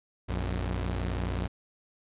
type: tone pair together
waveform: sawtooth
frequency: 59.09 / 91.5 Hz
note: A#1 / F#2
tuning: +24 / -19 cents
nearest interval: minor sixth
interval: 757 cents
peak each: -27 / -29 dBFS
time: 0.28-1.48 s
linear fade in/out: 20 ms
effects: resampled to 8000 Hz